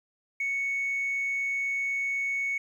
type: tone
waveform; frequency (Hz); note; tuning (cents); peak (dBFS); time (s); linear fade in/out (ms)
sine; 2218; C#7; 0; -25; 0.4-2.58; 5
effects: tanh soft clip ceiling -24 dBFS + 10-bit